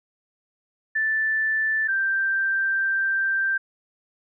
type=tone pair in turn; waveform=sine; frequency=1760 / 1571.2 Hz; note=A6 / G6; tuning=0 / +4 cents; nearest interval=major second; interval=196 cents; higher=first; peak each=-20 dBFS; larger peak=neither; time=0.95-1.88 / 1.88-3.58 s; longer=second; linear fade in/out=10 ms; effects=none